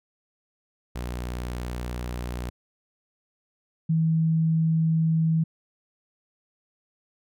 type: tone pair in turn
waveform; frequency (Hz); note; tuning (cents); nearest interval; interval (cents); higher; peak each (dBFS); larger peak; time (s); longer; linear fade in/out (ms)
sawtooth / sine; 60.8 / 161.38; B1 / E3; -26 / -36; octave + perfect fourth; 1690; second; -26 / -19; second; 0.95-2.5 / 3.89-5.44; neither; 10
effects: none